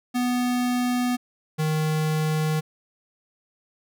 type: tone pair in turn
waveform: square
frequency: 246.9 / 155.54 Hz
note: B3 / D#3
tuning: 0 / 0 cents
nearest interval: minor sixth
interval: 800 cents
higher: first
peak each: -22 dBFS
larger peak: neither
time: 0.14-1.17 / 1.58-2.61 s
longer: neither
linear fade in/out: 20 ms
effects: none